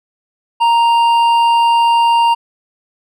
sine tone with hard clipping, 932.3 Hz, A#5, in tune, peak -10 dBFS, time 0.6-2.35 s, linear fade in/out 20 ms, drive 7 dB, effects none

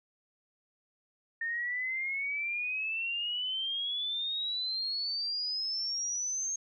sine exponential sweep, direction up, 1819 to 6470 Hz, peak -31 dBFS, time 1.41-6.56 s, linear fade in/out 5 ms, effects none

